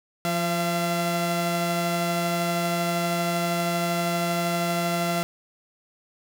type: tone pair together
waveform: sawtooth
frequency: 173.17 / 680 Hz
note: F3 / F5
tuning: -14 / -46 cents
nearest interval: 2 octaves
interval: 2368 cents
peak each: -22 dBFS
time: 0.25-5.23 s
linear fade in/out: 0 ms
effects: none